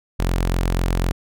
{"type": "tone", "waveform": "sawtooth", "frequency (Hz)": 44, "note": "F1", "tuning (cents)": 14, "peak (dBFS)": -14, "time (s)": [0.19, 1.12], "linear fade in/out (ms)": 10, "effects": []}